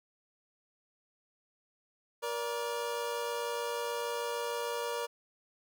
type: tone pair together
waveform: 25% pulse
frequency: 474.2 / 580.7 Hz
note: A#4 / D5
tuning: +30 / -20 cents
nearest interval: major third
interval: 350 cents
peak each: -31 / -35 dBFS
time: 2.22-5.07 s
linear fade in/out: 20 ms
effects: none